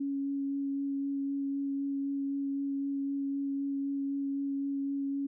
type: tone with vibrato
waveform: sine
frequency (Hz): 277.7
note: C#4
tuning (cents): +3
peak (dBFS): -30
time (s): 0-5.27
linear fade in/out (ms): 10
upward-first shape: sine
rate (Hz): 3.9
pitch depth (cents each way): 9
effects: none